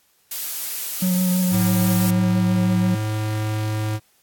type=noise; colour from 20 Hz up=blue; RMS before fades=-27 dBFS; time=0.31-2.11 s; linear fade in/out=5 ms
type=tone with vibrato; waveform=triangle; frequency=182.4 Hz; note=F#3; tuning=24 cents flat; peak=-15 dBFS; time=1.02-2.95 s; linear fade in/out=5 ms; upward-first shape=sine; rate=6.1 Hz; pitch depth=18 cents each way
type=tone; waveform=square; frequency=107.7 Hz; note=A2; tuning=37 cents flat; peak=-22 dBFS; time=1.5-4 s; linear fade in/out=50 ms
effects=white hiss -61 dBFS RMS until 4.22 s + AAC 64 kbps